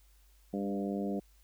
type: harmonic tone with a mistuned harmonic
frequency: 100 Hz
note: G2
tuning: 35 cents sharp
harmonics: 2 / 3 / 4 / 5 / 6 / 7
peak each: -34 / -38 / -40 / -42 / -44 / -45 dBFS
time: 0.53-1.2 s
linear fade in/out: 10 ms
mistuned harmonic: 3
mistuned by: -15 cents
effects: added 50 Hz sine -60 dBFS peak until 1.43 s + white hiss -69 dBFS RMS until 1.43 s

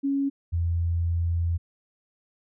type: tone pair in turn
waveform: sine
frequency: 277.2 / 84.83 Hz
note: C#4 / F2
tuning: 0 / -50 cents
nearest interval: octave + minor sixth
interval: 2050 cents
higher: first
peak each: -22 / -22 dBFS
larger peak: neither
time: 0.03-0.3 / 0.52-1.58 s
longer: second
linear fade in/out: 20 ms
effects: none

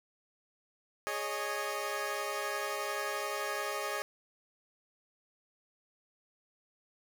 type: chord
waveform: 15% pulse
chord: Ab suspended fourth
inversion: none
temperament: equal with one note detuned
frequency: 415.3 / 554.4 / 617.2 Hz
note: Ab4 / Db5 / Eb5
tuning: 0 / 0 / -14 cents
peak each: -32 dBFS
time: 1.07-4.02 s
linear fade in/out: 0 ms
effects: none

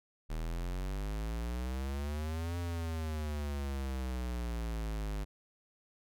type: exponential two-way sweep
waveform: square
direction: up then down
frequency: 38.6 to 87.31 to 50 Hz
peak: -35 dBFS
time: 0.29-5.25 s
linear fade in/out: 20 ms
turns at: 2.58 s
effects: none

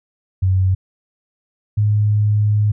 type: tone pair in turn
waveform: sine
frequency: 94 / 105.04 Hz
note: F#2 / G#2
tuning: +28 / +20 cents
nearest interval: major second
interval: 192 cents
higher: second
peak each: -12 dBFS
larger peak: neither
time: 0.42-0.75 / 1.77-2.72 s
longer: second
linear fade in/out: 10 ms
effects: none

